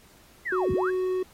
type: linear two-way sweep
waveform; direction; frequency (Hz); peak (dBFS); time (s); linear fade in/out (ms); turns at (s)
sine; down then up; 2099 to 41.2 to 1754; -27; 0.45-0.91; 20; 0.72
type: tone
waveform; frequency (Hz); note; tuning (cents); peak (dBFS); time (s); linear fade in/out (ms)
triangle; 370; F#4; 0; -22; 0.52-1.23; 5
effects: pink hiss -56 dBFS RMS until 1.33 s + AAC 48 kbps